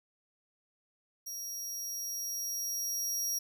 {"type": "tone with level ramp", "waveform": "sawtooth", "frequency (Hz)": 5660, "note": "F8", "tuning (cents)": 22, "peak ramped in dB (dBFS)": [-36, -28], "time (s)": [1.26, 3.39], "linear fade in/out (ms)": 10, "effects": []}